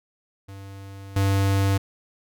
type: tone with level steps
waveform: square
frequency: 98 Hz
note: G2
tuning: in tune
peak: -38 / -19 dBFS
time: 0.48-1.78 s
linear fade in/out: 10 ms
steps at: 1.16 s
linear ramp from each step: 5 ms
effects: none